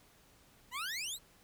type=exponential sweep; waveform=20% pulse; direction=up; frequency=932.3 to 4277 Hz; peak=-32 dBFS; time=0.71-1.19 s; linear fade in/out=50 ms; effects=pink hiss -64 dBFS RMS until 1.43 s